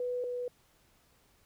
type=tone pair in turn; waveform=sine; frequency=493.9 / 491.7 Hz; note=B4 / B4; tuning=0 / -8 cents; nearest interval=unison; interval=8 cents; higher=first; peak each=-31 / -33 dBFS; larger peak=first; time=0-0.24 / 0.24-0.48 s; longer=neither; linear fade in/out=2 ms; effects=pink hiss -67 dBFS RMS until 1.45 s